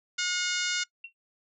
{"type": "harmonic tone", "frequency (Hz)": 720, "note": "F#5", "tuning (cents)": -47, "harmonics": [2, 3, 4, 5, 6, 7, 8, 9, 10], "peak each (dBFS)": [-32, -34, -35, -36, -37, -37, -38, -39, -39], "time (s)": [0.18, 0.84], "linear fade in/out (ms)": 10}
{"type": "tone with exponential decay", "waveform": "sine", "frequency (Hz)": 2731, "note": "F7", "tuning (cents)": -39, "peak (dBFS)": -35, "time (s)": [1.04, 1.13], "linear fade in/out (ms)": 5, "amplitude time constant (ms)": 19}
{"effects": ["noise-tail reverb RT60 0.1 s tail -22 dB re dry"]}